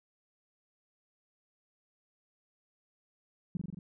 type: tone with echo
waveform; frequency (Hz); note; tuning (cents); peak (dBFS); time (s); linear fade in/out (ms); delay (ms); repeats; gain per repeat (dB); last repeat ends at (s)
sine; 176.4; F3; +18; -30; 3.55-3.57; 2; 44; 5; -2; 3.79
effects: none